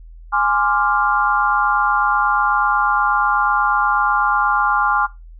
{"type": "chord", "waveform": "sine", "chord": "D half-diminished seventh", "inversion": "second", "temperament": "equal", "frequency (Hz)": [830.6, 1046.5, 1174.7, 1396.9], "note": ["Ab5", "C6", "D6", "F6"], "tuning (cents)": [0, 0, 0, 0], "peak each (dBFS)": [-19, -21, -20, -19], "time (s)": [0.32, 5.07], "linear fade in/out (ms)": 20, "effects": ["noise-tail reverb RT60 0.2 s tail -17 dB re dry", "added 41 Hz sine -36 dBFS peak until 5.39 s"]}